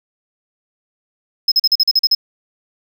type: tone bursts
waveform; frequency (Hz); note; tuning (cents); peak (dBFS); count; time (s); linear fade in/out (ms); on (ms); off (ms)
triangle; 5140; E8; -45; -8; 9; 1.48-2.15; 5; 38; 41
effects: none

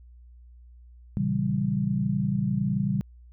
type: chord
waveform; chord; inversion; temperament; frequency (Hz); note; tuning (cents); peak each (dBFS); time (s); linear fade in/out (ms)
sine; A# diminished seventh; none; equal with one note detuned; 116.54 / 137.87 / 164.81 / 196; A#2 / C#3 / E3 / G3; 0 / -9 / 0 / 0; -32 / -28 / -31 / -26; 1.17-3.01; 0
effects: added 60 Hz sine -47 dBFS peak until 3.32 s

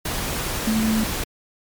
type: tone in noise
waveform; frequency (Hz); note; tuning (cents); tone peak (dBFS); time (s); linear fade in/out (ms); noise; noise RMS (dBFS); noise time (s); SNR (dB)
sine; 220; A3; 0; -18; 0.67-1.04; 5; pink; -26; 0.05-1.24; +5
effects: MP3 96 kbps

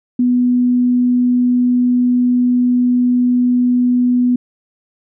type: tone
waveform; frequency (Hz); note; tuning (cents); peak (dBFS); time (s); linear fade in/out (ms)
sine; 246.9; B3; 0; -10; 0.19-4.36; 5
effects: none

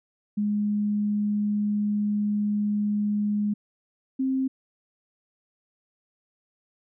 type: tone pair in turn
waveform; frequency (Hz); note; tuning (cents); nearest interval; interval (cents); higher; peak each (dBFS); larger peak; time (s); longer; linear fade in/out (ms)
sine; 207.7 / 264; G#3 / C4; 0 / +16; major third; 416; second; -22; neither; 0.37-3.54 / 4.19-4.48; first; 10
effects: none

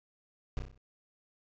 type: noise with echo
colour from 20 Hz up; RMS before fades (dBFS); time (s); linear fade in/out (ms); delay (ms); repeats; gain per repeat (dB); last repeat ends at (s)
brown; -32; 0.57-0.59; 0; 31; 6; -5; 0.776
effects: resampled to 16000 Hz

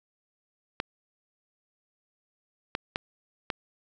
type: clicks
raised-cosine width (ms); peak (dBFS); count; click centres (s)
0.3; -12; 4; 0.801 / 2.751 / 2.959 / 3.502
effects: none

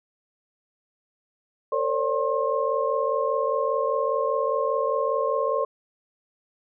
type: tone cluster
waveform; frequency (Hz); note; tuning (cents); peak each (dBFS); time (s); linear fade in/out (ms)
sine; 454.9 / 532 / 577 / 1069; A#4 / C5 / D5 / C6; -42 / +29 / -31 / +37; -27; 1.72-5.65; 5
effects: none

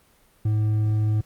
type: tone with hard clipping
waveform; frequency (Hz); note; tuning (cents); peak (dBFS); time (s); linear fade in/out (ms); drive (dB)
triangle; 107.2; A2; -45; -20; 0.45-1.21; 5; 7
effects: pink hiss -59 dBFS RMS until 1.25 s + Opus 32 kbps

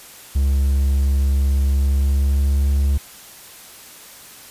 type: tone with pitch glide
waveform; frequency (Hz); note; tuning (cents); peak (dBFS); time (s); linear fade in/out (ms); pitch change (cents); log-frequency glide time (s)
triangle; 68.6 to 69.76; C#2 to C#2; -17 to +12; -12; 0.35-2.98; 10; +29; 1.68-2.75
effects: white hiss -41 dBFS RMS until 4.5 s + resampled to 32000 Hz

